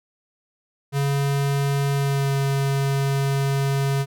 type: tone with pitch glide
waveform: square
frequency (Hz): 140 to 137.99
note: C#3 to C#3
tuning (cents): +18 to -8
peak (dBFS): -20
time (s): 0.92-4.06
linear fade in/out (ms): 50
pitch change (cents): -26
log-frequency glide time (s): 1.94-2.33
effects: none